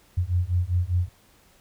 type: beating tone pair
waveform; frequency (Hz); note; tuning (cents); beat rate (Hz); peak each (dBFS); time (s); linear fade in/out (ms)
sine; 86.6 / 91.6; F2 / F#2; -14 / -17; 5; -24; 0.17-1.09; 10
effects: pink hiss -58 dBFS RMS until 1.6 s